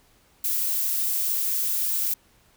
violet noise, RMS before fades -25 dBFS, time 0.44-2.14 s, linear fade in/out 5 ms, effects pink hiss -60 dBFS RMS until 2.56 s

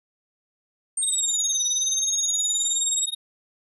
sine exponential two-way sweep, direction down then up, 8800 to 5920 to 7760 Hz, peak -22 dBFS, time 0.97-3.06 s, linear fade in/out 5 ms, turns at 1.64 s
square tone with tremolo, 3729 Hz, A#7, in tune, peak -24 dBFS, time 1.02-3.15 s, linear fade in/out 10 ms, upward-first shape sine, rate 19 Hz, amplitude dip 100%
effects resampled to 32000 Hz

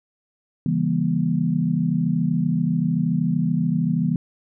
sine chord, C# diminished seventh, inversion none, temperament just, 138.59 / 166.31 / 199.57 / 239.5 Hz, C#3 / E3 / G3 / Bb3, 0 / +16 / +31 / +47 cents, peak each -27 / -21 / -26 / -24 dBFS, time 0.66-4.16 s, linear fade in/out 2 ms, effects none

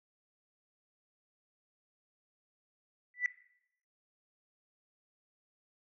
sine tone with exponential growth, 1975.5 Hz, B6, in tune, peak -23 dBFS, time 3.14-3.26 s, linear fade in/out 1 ms, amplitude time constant 24 ms, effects noise-tail reverb RT60 0.7 s tail -17 dB re dry + tanh soft clip ceiling -20 dBFS

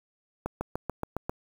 accelerating click train, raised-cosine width 1 ms, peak -16 dBFS, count 7, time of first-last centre 0.46-1.295 s, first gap 150 ms, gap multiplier 0.97, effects 7-bit

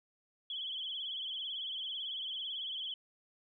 sine tone with vibrato, 3215 Hz, G7, 43 cents sharp, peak -37 dBFS, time 0.5-2.94 s, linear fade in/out 2 ms, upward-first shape sine, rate 18 Hz, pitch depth 98 cents each way, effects none

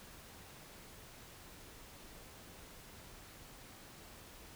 silence, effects pink hiss -55 dBFS RMS until 4.55 s

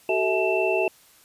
sine tone cluster, 379.8 / 444.2 / 650 / 855 / 2673 Hz, F#4 / A4 / E5 / A5 / E7, +45 / +16 / -24 / -50 / +23 cents, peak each -24 / -28 / -25 / -31 / -27 dBFS, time 0.09-0.88 s, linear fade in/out 2 ms, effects white hiss -55 dBFS RMS until 1.24 s + resampled to 32000 Hz

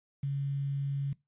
sine tone with quantisation, 139.4 Hz, C#3, 10 cents sharp, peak -29 dBFS, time 0.23-1.13 s, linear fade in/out 5 ms, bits 9, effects noise-tail reverb RT60 0.2 s tail -21 dB re dry + resampled to 8000 Hz

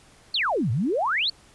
sine exponential two-way sweep, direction down then up, 4619 to 102.6 to 4619 Hz, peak -21 dBFS, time 0.34-1.3 s, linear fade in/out 5 ms, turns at 0.71 s, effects pink hiss -54 dBFS RMS until 1.54 s + resampled to 24000 Hz

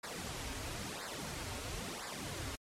pink noise with flanger, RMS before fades -42 dBFS, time 0.03-2.56 s, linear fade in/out 10 ms, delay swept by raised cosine 0.32 to 6.02 ms, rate 0.99 Hz, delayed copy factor -0.85, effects low-pass 10000 Hz 12 dB/octave + MP3 64 kbps

